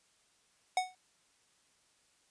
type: tone with exponential decay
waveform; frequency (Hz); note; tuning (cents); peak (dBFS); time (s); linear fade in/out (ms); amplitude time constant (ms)
square; 740; F#5; 0; -25; 0.77-0.95; 2; 39
effects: white hiss -70 dBFS RMS until 2.3 s + resampled to 22050 Hz